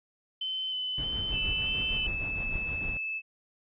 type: tone with vibrato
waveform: sine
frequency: 3042 Hz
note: F#7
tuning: 47 cents sharp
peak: -30 dBFS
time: 0.41-2.07 s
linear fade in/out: 5 ms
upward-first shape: square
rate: 1.6 Hz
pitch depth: 12 cents each way
type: noise with tremolo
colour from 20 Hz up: brown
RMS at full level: -35 dBFS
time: 0.98-2.97 s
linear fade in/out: 0 ms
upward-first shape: sine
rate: 6.5 Hz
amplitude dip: 45%
type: tone with pitch glide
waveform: sine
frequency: 2637 to 2617 Hz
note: E7 to E7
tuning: 0 to -13 cents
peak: -31 dBFS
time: 1.31-3.22 s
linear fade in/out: 50 ms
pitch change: -13 cents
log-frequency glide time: 1.9-2.07 s
effects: resampled to 8000 Hz